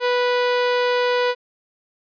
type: tone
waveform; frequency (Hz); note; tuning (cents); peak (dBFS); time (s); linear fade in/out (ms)
sawtooth; 492.1; B4; -6; -13; 0-1.35; 50
effects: resampled to 11025 Hz